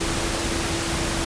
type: tone in noise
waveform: sine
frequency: 333.9 Hz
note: E4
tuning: 22 cents sharp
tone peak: -31 dBFS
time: 0-1.25 s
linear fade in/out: 10 ms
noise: pink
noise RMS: -25 dBFS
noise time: 0-1.25 s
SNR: -9 dB
effects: resampled to 22050 Hz